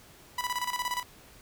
sawtooth tone with tremolo, 987 Hz, B5, 1 cent flat, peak -24 dBFS, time 0.38-1.03 s, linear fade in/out 5 ms, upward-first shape square, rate 17 Hz, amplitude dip 70%, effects pink hiss -54 dBFS RMS until 1.41 s

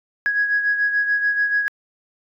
sine beating tone pair, 1661.2 / 1668.1 Hz, G#6 / G#6, 0 / +7 cents, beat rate 6.9 Hz, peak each -17 / -25 dBFS, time 0.26-1.68 s, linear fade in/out 0 ms, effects tanh soft clip ceiling -10 dBFS

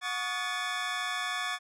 25% pulse tone cluster, 726 / 1119 / 1232 / 1730 Hz, F#5 / C#6 / D#6 / A6, -33 / +16 / -17 / -30 cents, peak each -35 / -32 / -37 / -30 dBFS, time 0.01-1.59 s, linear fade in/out 50 ms, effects low-pass 8000 Hz 12 dB/octave

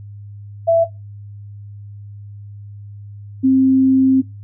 sine tone pair in turn, 665 / 263.9 Hz, E5 / C4, +15 / +15 cents, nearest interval octave + major third, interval 1600 cents, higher first, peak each -9 dBFS, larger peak neither, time 0.67-0.85 / 3.43-4.22 s, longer second, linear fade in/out 20 ms, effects noise-tail reverb RT60 0.2 s tail -17 dB re dry + added 102 Hz sine -32 dBFS peak until 4.43 s

